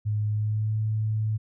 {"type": "tone with pitch glide", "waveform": "sine", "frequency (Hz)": [105.7, 108.55], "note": ["G#2", "A2"], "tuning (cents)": [31, -23], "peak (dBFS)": -23, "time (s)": [0.05, 1.38], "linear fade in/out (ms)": 20, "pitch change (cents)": 46, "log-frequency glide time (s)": [0.28, 0.76], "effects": []}